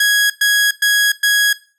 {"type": "tone bursts", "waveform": "sawtooth", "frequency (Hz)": 1661.2, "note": "G#6", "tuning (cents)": 0, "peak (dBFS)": -7, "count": 4, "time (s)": [0, 1.53], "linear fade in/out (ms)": 5, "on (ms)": 300, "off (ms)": 110, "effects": ["noise-tail reverb RT60 0.4 s tail -19 dB re dry", "resampled to 32000 Hz"]}